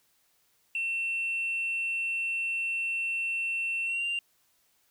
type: tone with pitch glide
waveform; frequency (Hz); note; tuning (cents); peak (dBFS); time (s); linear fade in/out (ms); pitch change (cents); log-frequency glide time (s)
sine; 2700 to 2781; E7 to F7; +41 to -8; -26; 0.75-4.19; 2; +51; 3.85-4.05
effects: tanh soft clip ceiling -26 dBFS + white hiss -69 dBFS RMS until 4.9 s